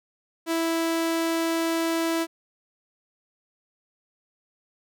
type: tone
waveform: sawtooth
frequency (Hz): 329.6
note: E4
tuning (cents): 0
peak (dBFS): -19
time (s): 0.46-2.27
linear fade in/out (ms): 50
effects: none